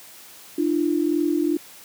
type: tone pair together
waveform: sine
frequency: 299 / 341.5 Hz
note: D4 / F4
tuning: +31 / -39 cents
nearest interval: major second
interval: 230 cents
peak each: -21 / -22 dBFS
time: 0.58-1.57 s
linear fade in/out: 5 ms
effects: white hiss -45 dBFS RMS until 1.84 s + high-pass 100 Hz 12 dB/octave